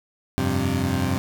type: chord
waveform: 20% pulse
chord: F suspended second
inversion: none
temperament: equal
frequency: 87.31 / 98 / 130.81 Hz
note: F2 / G2 / C3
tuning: 0 / 0 / 0 cents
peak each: -21 dBFS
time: 0.38-1.18 s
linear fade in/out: 0 ms
effects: none